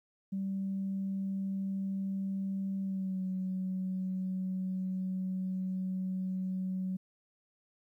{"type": "tone with pitch glide", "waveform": "sine", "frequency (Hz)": [193.8, 186.87], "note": ["G3", "F#3"], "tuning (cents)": [-20, 17], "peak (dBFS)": -31, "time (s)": [0.32, 6.97], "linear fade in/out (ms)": 10, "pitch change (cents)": -63, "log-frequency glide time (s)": [2.8, 3.23], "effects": ["tanh soft clip ceiling -27 dBFS", "12-bit"]}